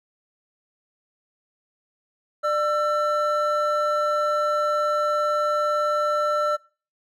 triangle tone pair together, 597 / 1340.2 Hz, D5 / E6, +28 / +28 cents, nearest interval octave + major second, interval 1400 cents, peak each -21 dBFS, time 2.43-6.57 s, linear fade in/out 20 ms, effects noise-tail reverb RT60 0.4 s tail -24 dB re dry

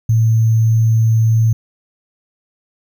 sine tone with sample-and-hold, 112.3 Hz, A2, 36 cents sharp, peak -9 dBFS, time 0.09-1.53 s, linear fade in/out 5 ms, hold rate 6300 Hz, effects none

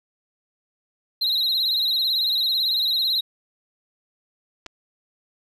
triangle tone with vibrato, 3974 Hz, B7, 10 cents sharp, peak -18 dBFS, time 1.21-3.21 s, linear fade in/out 10 ms, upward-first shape sine, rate 18 Hz, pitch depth 89 cents each way
clicks, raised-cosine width 0.2 ms, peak -20 dBFS, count 2, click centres 4.662 / 4.665 s
effects none

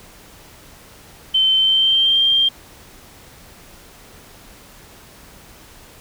sine tone with pitch glide, 3086 to 3182 Hz, G7 to G7, -28 to +25 cents, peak -12 dBFS, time 1.34-2.49 s, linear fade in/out 10 ms, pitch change +53 cents, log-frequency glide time 1.57-2.22 s, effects pink hiss -44 dBFS RMS until 6 s

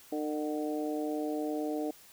harmonic tone with a mistuned harmonic, 151.6 Hz, D#3, 45 cents flat, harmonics 2 / 3 / 4 / 5, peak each -33 / -37 / -39 / -41 dBFS, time 0.12-1.91 s, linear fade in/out 5 ms, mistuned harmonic 5, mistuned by -25 cents, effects white hiss -56 dBFS RMS until 2.12 s

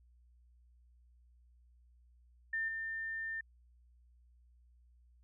sine tone with level steps, 1800 Hz, A6, 39 cents sharp, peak -33 / -37 dBFS, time 2.53-3.41 s, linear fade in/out 5 ms, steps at 2.68 s, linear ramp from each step 5 ms, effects added 60 Hz sine -62 dBFS peak until 5.23 s

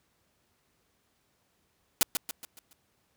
white noise with echo, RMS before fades -22 dBFS, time 2.01-2.03 s, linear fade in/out 0 ms, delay 140 ms, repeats 5, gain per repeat -7 dB, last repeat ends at 2.73 s, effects pink hiss -72 dBFS RMS until 3.16 s + high-pass 60 Hz 12 dB/octave

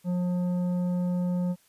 sine tone with tanh clipping, 178.6 Hz, F3, 39 cents sharp, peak -26 dBFS, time 0.04-1.56 s, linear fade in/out 50 ms, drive 9 dB, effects white hiss -63 dBFS RMS until 1.68 s + resampled to 32000 Hz

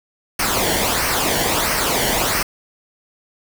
pink noise with flanger, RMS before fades -19 dBFS, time 0.39-2.43 s, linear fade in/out 5 ms, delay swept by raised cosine 0.27 to 0.81 ms, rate 1.5 Hz, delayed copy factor -0.6, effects none

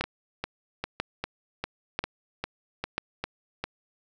two click trains, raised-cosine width 0.3 ms, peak -11 / -14 dBFS, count 4 / 10, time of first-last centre 0.01-2.98 / 0.04-3.64 s, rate 1.01 / 2.5 Hz, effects none

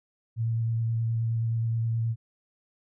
sine tone with vibrato, 114.3 Hz, A#2, 34 cents flat, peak -24 dBFS, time 0.36-2.16 s, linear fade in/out 50 ms, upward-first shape square, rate 9.5 Hz, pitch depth 12 cents each way, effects none

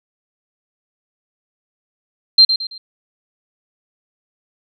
sine tone with echo, 4159 Hz, C8, 11 cents flat, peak -4 dBFS, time 2.38-2.45 s, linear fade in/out 5 ms, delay 110 ms, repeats 3, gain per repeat -9 dB, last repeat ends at 2.78 s, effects none

